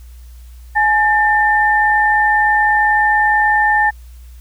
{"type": "tone pair together", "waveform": "sine", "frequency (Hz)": [843.7, 1793], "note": ["G#5", "A6"], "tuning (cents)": [27, 32], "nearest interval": "octave + minor second", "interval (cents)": 1305, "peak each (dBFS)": -13, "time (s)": [0.75, 3.91], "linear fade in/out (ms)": 20, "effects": ["added 60 Hz sine -34 dBFS peak until 4.4 s", "white hiss -52 dBFS RMS until 4.4 s"]}